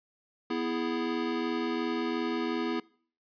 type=chord; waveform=square; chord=E major; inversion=second; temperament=equal; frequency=246.9 / 329.6 / 415.3 Hz; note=B3 / E4 / G#4; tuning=0 / 0 / 0 cents; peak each=-34 / -33 / -36 dBFS; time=0.5-2.8 s; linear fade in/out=5 ms; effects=noise-tail reverb RT60 0.5 s tail -23 dB re dry + resampled to 11025 Hz